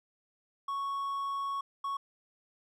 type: tone bursts at uneven times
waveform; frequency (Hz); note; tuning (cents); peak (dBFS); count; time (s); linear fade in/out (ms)
triangle; 1108.7; C#6; 0; -30; 2; 0.68-1.61 / 1.84-1.97; 5
effects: none